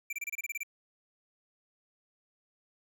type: tone bursts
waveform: square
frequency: 2349 Hz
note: D7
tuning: in tune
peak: -34 dBFS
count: 10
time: 0.1-0.633 s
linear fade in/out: 5 ms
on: 29 ms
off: 27 ms
effects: 12-bit